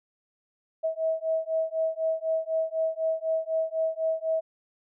sine beating tone pair, 642 / 646 Hz, E5 / E5, -46 / -35 cents, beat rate 4 Hz, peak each -28 / -28 dBFS, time 0.83-4.41 s, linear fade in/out 20 ms, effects none

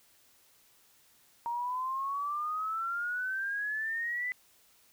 sine exponential sweep, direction up, 932.3 to 2010 Hz, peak -31 dBFS, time 1.46-4.32 s, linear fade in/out 0 ms, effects white hiss -64 dBFS RMS until 4.92 s

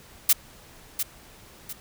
blue noise with echo, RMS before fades -17 dBFS, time 0.29-0.33 s, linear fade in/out 5 ms, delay 700 ms, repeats 2, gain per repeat -9 dB, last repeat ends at 1.73 s, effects pink hiss -50 dBFS RMS until 1.8 s

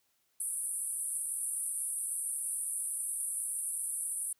pink band-pass noise, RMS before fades -36 dBFS, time 0.4-4.33 s, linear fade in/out 5 ms, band 8900 to 11000 Hz, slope 96 dB/octave, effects white hiss -75 dBFS RMS until 4.39 s

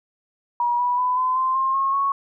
sine tone with pitch steps, 960 / 979.6 / 999.6 / 1020 / 1040.9 / 1062.1 / 1083.8 / 1105.9 Hz, B5 / B5 / B5 / C6 / C6 / C6 / C#6 / C#6, -49 / -14 / +21 / -44 / -9 / +26 / -39 / -4 cents, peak -18 dBFS, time 0.6-2.12 s, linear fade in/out 2 ms, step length 190 ms, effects none

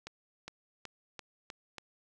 accelerating click train, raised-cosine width 0.2 ms, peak -25 dBFS, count 6, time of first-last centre 0.07-1.783 s, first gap 410 ms, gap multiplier 0.91, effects none

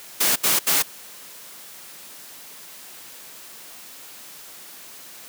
white noise bursts, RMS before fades -19 dBFS, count 3, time 0.2-0.826 s, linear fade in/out 10 ms, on 160 ms, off 73 ms, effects white hiss -42 dBFS RMS until 5.28 s + high-pass 150 Hz 12 dB/octave

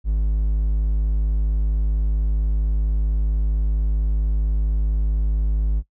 triangle tone, 52.2 Hz, G#1, 10 cents sharp, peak -15 dBFS, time 0.04-5.83 s, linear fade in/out 50 ms, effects noise-tail reverb RT60 0.1 s tail -20 dB re dry

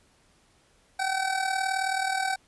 25% pulse tone with amplitude modulation, 765 Hz, G5, 42 cents flat, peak -19 dBFS, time 0.99-2.36 s, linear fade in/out 10 ms, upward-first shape sine, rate 38.9 Hz, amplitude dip 65%, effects pink hiss -63 dBFS RMS until 2.47 s + resampled to 24000 Hz

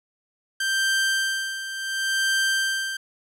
sawtooth tone with tremolo, 1570 Hz, G6, 2 cents sharp, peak -16 dBFS, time 0.6-2.97 s, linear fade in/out 5 ms, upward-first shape sine, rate 0.7 Hz, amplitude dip 70%, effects low-pass 12000 Hz 12 dB/octave

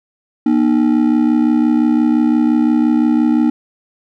triangle ring-modulated tone, 272.2 Hz, C#4, 31 cents flat, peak -5 dBFS, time 0.46-3.5 s, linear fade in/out 0 ms, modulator 32.9 Hz, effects none

